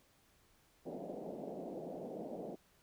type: band-pass noise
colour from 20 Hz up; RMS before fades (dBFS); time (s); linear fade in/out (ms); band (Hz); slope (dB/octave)
white; -45; 0.85-2.56; 20; 160 to 690; 48
effects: pink hiss -70 dBFS RMS until 2.82 s

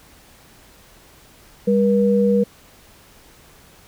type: tone pair together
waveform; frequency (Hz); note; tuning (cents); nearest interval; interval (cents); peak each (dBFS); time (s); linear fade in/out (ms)
sine; 200.2 / 480.3; G3 / B4; +37 / -48; octave + minor third; 1515; -16; 1.67-2.44; 10
effects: pink hiss -49 dBFS RMS until 3.87 s

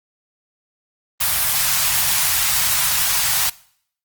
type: band-stop noise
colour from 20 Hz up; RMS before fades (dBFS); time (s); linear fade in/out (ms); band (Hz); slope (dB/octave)
white; -18; 1.2-3.5; 10; 160 to 740; 24
effects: noise-tail reverb RT60 0.6 s tail -21 dB re dry + Opus 24 kbps

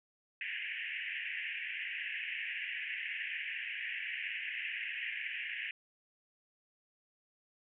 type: band-pass noise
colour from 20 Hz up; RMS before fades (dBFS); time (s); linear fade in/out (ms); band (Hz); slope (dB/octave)
pink; -40; 0.41-5.71; 2; 1700 to 2900; 96
effects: none

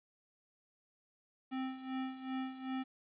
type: tone with tremolo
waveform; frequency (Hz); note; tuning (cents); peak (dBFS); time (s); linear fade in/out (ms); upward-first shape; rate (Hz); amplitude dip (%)
square; 261.6; C4; 0; -36; 1.51-2.84; 20; sine; 2.6; 75
effects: resampled to 8000 Hz + 11-bit

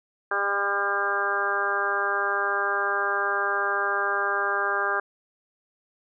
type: harmonic tone with a mistuned harmonic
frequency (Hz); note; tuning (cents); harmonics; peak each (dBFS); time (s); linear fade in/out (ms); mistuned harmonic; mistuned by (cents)
200.4; G3; +38; 2 / 3 / 4 / 5 / 6 / 7 / 8; -32 / -34 / -32 / -34 / -28 / -31 / -27; 0.31-5; 5; 5; +17
effects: none

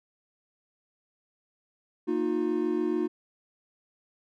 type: chord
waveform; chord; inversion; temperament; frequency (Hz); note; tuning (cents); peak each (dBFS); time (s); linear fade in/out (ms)
triangle; Bb suspended fourth; none; equal with one note detuned; 233.1 / 311.1 / 358; Bb3 / Eb4 / F4; 0 / 0 / +43; -31 / -27 / -26; 2.07-3.08; 20
effects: none

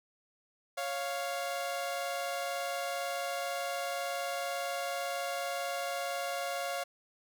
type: tone pair together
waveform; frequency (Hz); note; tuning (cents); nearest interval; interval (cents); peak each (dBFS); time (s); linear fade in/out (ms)
sawtooth; 554.4 / 698.5; C#5 / F5; 0 / 0; major third; 400; -33 / -32; 0.77-6.84; 10
effects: none

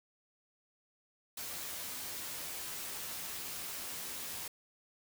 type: noise with comb filter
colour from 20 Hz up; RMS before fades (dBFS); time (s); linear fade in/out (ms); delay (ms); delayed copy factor
white; -42; 1.37-4.48; 5; 12; +0.5
effects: none

